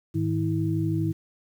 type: tone cluster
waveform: sine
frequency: 104.6 / 157 / 323.6 Hz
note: G#2 / D#3 / E4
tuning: +13 / +16 / -32 cents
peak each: -27 dBFS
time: 0.14-1.13 s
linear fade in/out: 20 ms
effects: 9-bit